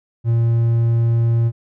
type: tone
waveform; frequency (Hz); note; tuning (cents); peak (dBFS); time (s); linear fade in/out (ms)
triangle; 116.1; A#2; -7; -11; 0.24-1.52; 50
effects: none